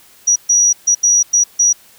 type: tone bursts at uneven times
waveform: sine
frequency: 5800 Hz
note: F#8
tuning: 35 cents flat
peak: -8 dBFS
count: 6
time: 0.27-0.36 / 0.49-0.73 / 0.87-0.95 / 1.03-1.23 / 1.33-1.44 / 1.59-1.73 s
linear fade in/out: 10 ms
effects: white hiss -46 dBFS RMS until 1.98 s